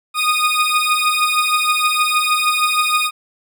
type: beating tone pair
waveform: 20% pulse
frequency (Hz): 1233 / 1239.4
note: D#6 / D#6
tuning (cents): -16 / -7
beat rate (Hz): 6.4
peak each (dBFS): -13 / -12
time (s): 0.14-3.11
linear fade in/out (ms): 50
effects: none